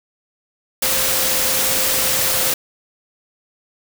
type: tone in noise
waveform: sine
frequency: 523.3 Hz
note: C5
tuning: in tune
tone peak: -29 dBFS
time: 0.82-2.54 s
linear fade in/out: 5 ms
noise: white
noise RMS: -18 dBFS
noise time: 0.82-2.54 s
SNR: -14 dB
effects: none